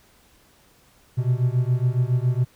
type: beating tone pair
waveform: triangle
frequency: 121.8 / 129 Hz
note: B2 / C3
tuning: -24 / -24 cents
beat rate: 7.2 Hz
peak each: -19 / -20 dBFS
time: 1.17-2.45 s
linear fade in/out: 20 ms
effects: pink hiss -57 dBFS RMS until 2.55 s